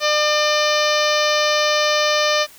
harmonic tone, 600 Hz, D5, 37 cents sharp, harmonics 1 / 2 / 3 / 4 / 5 / 6 / 7 / 8 / 9 / 10, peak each -19 / -22 / -24 / -25 / -26 / -27 / -27 / -28 / -29 / -29 dBFS, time 0-2.47 s, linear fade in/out 50 ms, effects white hiss -45 dBFS RMS until 2.58 s

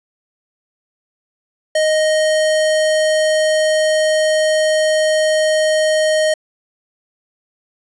square tone, 622.3 Hz, D#5, in tune, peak -13 dBFS, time 1.75-6.34 s, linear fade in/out 5 ms, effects resampled to 24000 Hz + 9-bit

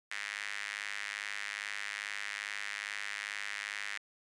sawtooth tone with high-pass filter, 102.4 Hz, G#2, 24 cents flat, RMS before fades -40 dBFS, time 0.11-3.98 s, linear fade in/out 5 ms, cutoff 1900 Hz, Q 3.4, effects resampled to 22050 Hz

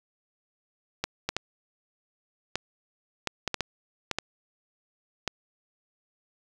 clicks, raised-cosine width 0.2 ms, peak -10 dBFS, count 11, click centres 1.04 / 1.29 / 1.366 / 2.556 / 3.273 / 3.477 / 3.543 / 3.607 / 4.113 / 4.186 / 5.277 s, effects 7-bit

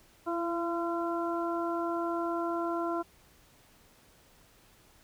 harmonic tone with a mistuned harmonic, 341 Hz, F4, 41 cents flat, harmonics 1 / 2 / 3 / 4, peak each -32 / -35 / -37 / -38 dBFS, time 0.26-3.03 s, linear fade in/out 20 ms, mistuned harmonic 1, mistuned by -19 cents, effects pink hiss -61 dBFS RMS until 5.03 s

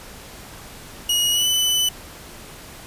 sawtooth tone with pitch glide, 2894 to 2996 Hz, F#7 to F#7, -39 to +21 cents, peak -14 dBFS, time 1.09-1.89 s, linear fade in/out 5 ms, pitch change +60 cents, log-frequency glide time 1.31-1.47 s, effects pink hiss -40 dBFS RMS until 2.86 s + resampled to 32000 Hz

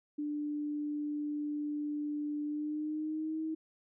sine tone with pitch glide, 295.9 to 317.1 Hz, D4 to D#4, +13 to +33 cents, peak -33 dBFS, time 0.18-3.55 s, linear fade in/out 10 ms, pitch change +120 cents, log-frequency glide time 2.44-3.41 s, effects none

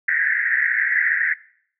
white band-pass noise, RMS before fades -20 dBFS, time 0.08-1.34 s, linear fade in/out 5 ms, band 1600 to 2000 Hz, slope 96 dB/octave, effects noise-tail reverb RT60 0.6 s tail -20 dB re dry

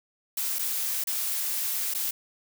blue noise with dropouts, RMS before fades -29 dBFS, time 0.37-2.11 s, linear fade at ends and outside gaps 5 ms, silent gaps 0.587-0.591 / 1.04-1.071 / 1.939-1.947 s, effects none

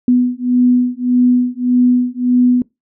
sine beating tone pair, 246.9 / 248.6 Hz, B3 / B3, 0 / +12 cents, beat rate 1.7 Hz, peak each -13 dBFS, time 0.08-2.62 s, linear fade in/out 2 ms, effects noise-tail reverb RT60 0.2 s tail -23 dB re dry

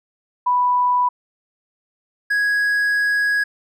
sine / triangle tone pair in turn, 987.8 / 1661.3 Hz, B5 / G#6, 0 / 0 cents, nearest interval major sixth, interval 900 cents, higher second, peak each -14 dBFS, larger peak neither, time 0.46-1.09 / 2.3-3.44 s, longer second, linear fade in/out 10 ms, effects none

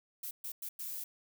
violet noise bursts at uneven times, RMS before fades -41 dBFS, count 4, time 0.23-0.31 / 0.44-0.52 / 0.62-0.69 / 0.79-1.04 s, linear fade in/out 5 ms, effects none

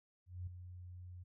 sine tone with ADSR envelope, 89.7 Hz, F2, 47 cents sharp, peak -39 dBFS, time 0.26-1.24 s, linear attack 210 ms, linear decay 6 ms, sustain -9 dB, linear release 16 ms, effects none

